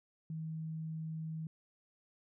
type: tone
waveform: sine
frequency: 159.4 Hz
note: D#3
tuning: 42 cents sharp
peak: -38 dBFS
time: 0.3-1.47 s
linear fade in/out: 2 ms
effects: none